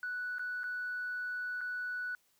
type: tone with dropouts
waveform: sine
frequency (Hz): 1480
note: F#6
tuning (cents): 0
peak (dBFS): -34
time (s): 0.03-2.15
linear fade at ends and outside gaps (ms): 1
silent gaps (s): 0.384-0.394 / 0.634-0.64 / 1.608-1.613
effects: tanh soft clip ceiling -31 dBFS + white hiss -72 dBFS RMS until 2.39 s